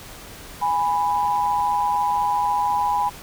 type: tone pair together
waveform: sine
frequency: 825 / 989.1 Hz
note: G#5 / B5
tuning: -12 / +2 cents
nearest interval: minor third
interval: 314 cents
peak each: -21 dBFS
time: 0.61-3.1 s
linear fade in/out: 20 ms
effects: pink hiss -40 dBFS RMS until 3.22 s

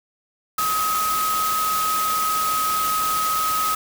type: tone in noise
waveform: sine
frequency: 1267 Hz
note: D#6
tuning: 31 cents sharp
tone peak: -20 dBFS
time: 0.58-3.75 s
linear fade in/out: 5 ms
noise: white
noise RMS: -27 dBFS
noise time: 0.58-3.75 s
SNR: +4 dB
effects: none

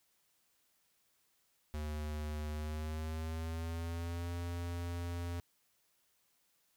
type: tone with pitch glide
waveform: square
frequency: 75.7 to 86.46 Hz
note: D#2 to F2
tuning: -47 to -17 cents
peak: -38 dBFS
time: 1.74-5.4 s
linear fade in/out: 0 ms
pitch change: +230 cents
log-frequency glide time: 2.51-4.3 s
effects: white hiss -75 dBFS RMS until 6.76 s

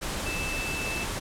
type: tone in noise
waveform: sine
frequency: 2637 Hz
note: E7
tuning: in tune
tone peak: -32 dBFS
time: 0.25-1.05 s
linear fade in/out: 20 ms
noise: pink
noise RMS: -32 dBFS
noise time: 0.01-1.2 s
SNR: -3 dB
effects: low-pass 11000 Hz 12 dB/octave

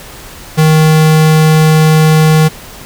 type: tone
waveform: square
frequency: 156.6 Hz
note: D#3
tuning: 11 cents sharp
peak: -5 dBFS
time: 0.57-2.49 s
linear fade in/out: 20 ms
effects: pink hiss -31 dBFS RMS until 2.85 s

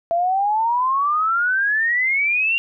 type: exponential sweep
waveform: sine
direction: up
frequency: 668 to 2794 Hz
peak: -16 dBFS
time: 0.11-2.58 s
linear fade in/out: 0 ms
effects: none

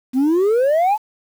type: exponential sweep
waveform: sine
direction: up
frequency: 246.9 to 886 Hz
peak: -10 dBFS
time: 0.13-0.98 s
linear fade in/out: 50 ms
effects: tanh soft clip ceiling -12 dBFS + 7-bit

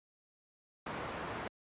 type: low-pass noise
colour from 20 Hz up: white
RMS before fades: -41 dBFS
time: 0.86-1.48 s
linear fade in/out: 5 ms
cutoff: 1300 Hz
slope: 12 dB/octave
effects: high-pass 60 Hz 12 dB/octave + resampled to 8000 Hz

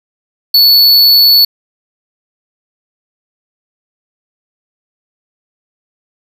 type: tone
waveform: square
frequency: 4435 Hz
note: C#8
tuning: in tune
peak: -4 dBFS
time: 0.54-1.45 s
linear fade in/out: 5 ms
effects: none

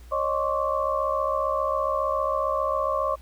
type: tone cluster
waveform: sine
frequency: 546 / 613 / 1069 / 1144 Hz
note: C#5 / D#5 / C6 / D6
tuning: -26 / -26 / +37 / -46 cents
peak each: -28 dBFS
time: 0.11-3.16 s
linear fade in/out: 20 ms
effects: added 60 Hz sine -43 dBFS peak until 3.21 s + pink hiss -56 dBFS RMS until 3.21 s

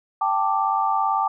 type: chord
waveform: sine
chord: G suspended second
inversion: none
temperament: just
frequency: 784 / 882 / 1176 Hz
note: G5 / A5 / D6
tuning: 0 / +4 / +2 cents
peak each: -23 dBFS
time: 0.21-1.28 s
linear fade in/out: 5 ms
effects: none

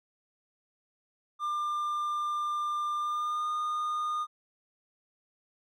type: tone with pitch glide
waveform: triangle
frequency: 1196 to 1221.8 Hz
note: D6 to D#6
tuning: +31 to -32 cents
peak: -27 dBFS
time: 1.39-4.27 s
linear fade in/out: 50 ms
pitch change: +37 cents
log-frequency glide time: 2.98-3.49 s
effects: none

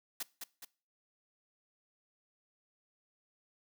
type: noise with echo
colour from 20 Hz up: white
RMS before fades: -38 dBFS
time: 0.2-0.23 s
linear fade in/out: 5 ms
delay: 210 ms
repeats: 2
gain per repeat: -5 dB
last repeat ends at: 0.65 s
effects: noise-tail reverb RT60 0.4 s tail -22 dB re dry + high-pass 200 Hz 12 dB/octave

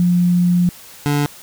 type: tone pair in turn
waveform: sine / 25% pulse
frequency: 176.8 / 145.31 Hz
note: F3 / D3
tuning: +22 / -18 cents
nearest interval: minor third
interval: 340 cents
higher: first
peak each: -11 dBFS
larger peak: neither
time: 0-0.69 / 1.06-1.26 s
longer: first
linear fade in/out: 0 ms
effects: white hiss -40 dBFS RMS until 1.42 s

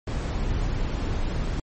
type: noise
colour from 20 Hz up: brown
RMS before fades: -26 dBFS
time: 0.07-1.6 s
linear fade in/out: 5 ms
effects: MP3 32 kbps

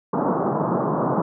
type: band-pass noise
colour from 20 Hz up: pink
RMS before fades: -22 dBFS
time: 0.13-1.22 s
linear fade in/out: 5 ms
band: 140 to 1200 Hz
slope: 48 dB/octave
effects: none

